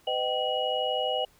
sine tone cluster, 505 / 617 / 769 / 2908 Hz, B4 / D#5 / G5 / F#7, +39 / -15 / -33 / -31 cents, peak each -31 dBFS, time 0.07-1.25 s, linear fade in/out 5 ms, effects pink hiss -61 dBFS RMS until 1.39 s

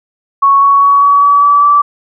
sine tone with pitch steps, 1108.7 / 1117.1 / 1125.5 / 1134 / 1142.5 / 1151.1 / 1159.8 Hz, C#6 / C#6 / C#6 / C#6 / D6 / D6 / D6, 0 / +13 / +26 / +39 / -48 / -35 / -22 cents, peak -4 dBFS, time 0.42-1.82 s, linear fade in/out 10 ms, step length 200 ms, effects none

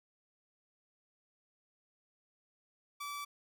sawtooth tone, 1156 Hz, D6, 28 cents flat, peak -36 dBFS, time 3-3.25 s, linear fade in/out 10 ms, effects none

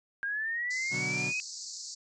sine linear sweep, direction up, 1597 to 2548 Hz, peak -30 dBFS, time 0.23-1.4 s, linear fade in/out 0 ms
pink band-pass noise, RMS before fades -42 dBFS, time 0.7-1.95 s, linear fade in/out 10 ms, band 4300 to 7600 Hz, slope 96 dB/octave
30% pulse chord, B minor, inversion none, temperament equal, 123.47 / 146.83 / 185 Hz, B2 / D3 / F#3, 0 / 0 / 0 cents, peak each -37 dBFS, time 0.9-1.33 s, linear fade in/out 50 ms
effects resampled to 22050 Hz

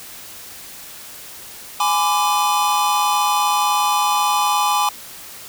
square chord, G# diminished, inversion none, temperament equal with one note detuned, 830.6 / 1006.8 / 1174.7 Hz, G#5 / B5 / D6, 0 / +33 / 0 cents, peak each -20 / -21 / -21 dBFS, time 1.8-4.89 s, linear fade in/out 2 ms, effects white hiss -37 dBFS RMS until 5.48 s

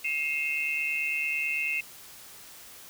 sine tone cluster, 2132 / 2558 / 2707 Hz, C7 / D#7 / E7, +32 / +47 / +45 cents, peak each -33 / -30 / -31 dBFS, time 0.04-1.81 s, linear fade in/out 10 ms, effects white hiss -48 dBFS RMS until 2.89 s

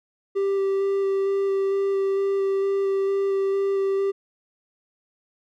triangle tone with vibrato, 392 Hz, G4, in tune, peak -18 dBFS, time 0.35-4.12 s, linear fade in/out 20 ms, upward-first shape square, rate 2.2 Hz, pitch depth 8 cents each way, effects none

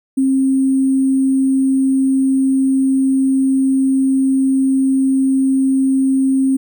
sine tone with sample-and-hold, 266.7 Hz, C4, 33 cents sharp, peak -11 dBFS, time 0.17-6.57 s, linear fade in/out 10 ms, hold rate 8820 Hz, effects none

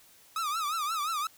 45% pulse tone with vibrato, 1249 Hz, D#6, 6 cents sharp, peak -29 dBFS, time 0.36-1.27 s, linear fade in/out 2 ms, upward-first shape triangle, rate 5.7 Hz, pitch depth 160 cents each way, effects white hiss -58 dBFS RMS until 1.37 s

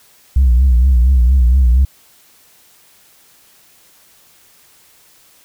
sine tone with vibrato, 63.1 Hz, B1, 38 cents sharp, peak -5 dBFS, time 0.36-1.85 s, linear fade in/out 5 ms, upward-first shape triangle, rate 4.3 Hz, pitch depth 140 cents each way, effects tanh soft clip ceiling -5 dBFS + white hiss -49 dBFS RMS until 5.44 s

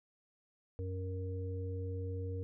harmonic tone, 93.2 Hz, F#2, 13 cents sharp, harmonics 1 / 3 / 5, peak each -37 / -49 / -44 dBFS, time 0.79-2.43 s, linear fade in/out 0 ms, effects none

